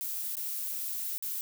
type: noise with dropouts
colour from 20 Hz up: violet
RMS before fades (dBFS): -35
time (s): 0.01-1.41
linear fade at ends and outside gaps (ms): 0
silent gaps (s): 0.354-0.369 / 1.18-1.225
effects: none